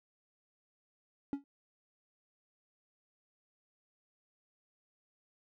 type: tone with exponential decay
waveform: triangle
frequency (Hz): 280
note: C#4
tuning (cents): +18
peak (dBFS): -27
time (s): 1.33-1.44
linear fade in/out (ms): 1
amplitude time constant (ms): 23
effects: none